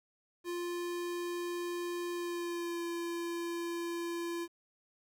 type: tone with pitch glide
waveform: square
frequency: 349.2 to 341.2 Hz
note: F4 to F4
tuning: 0 to -40 cents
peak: -36 dBFS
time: 0.44-4.48 s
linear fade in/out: 50 ms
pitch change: -40 cents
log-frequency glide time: 2.13-2.84 s
effects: 11-bit